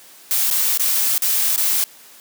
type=noise with dropouts; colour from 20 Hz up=blue; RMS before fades=-18 dBFS; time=0.31-1.84 s; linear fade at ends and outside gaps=0 ms; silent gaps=0.502-0.511 / 0.775-0.796 / 1.18-1.221 / 1.561-1.578 s; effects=white hiss -45 dBFS RMS until 2.2 s + high-pass 200 Hz 12 dB/octave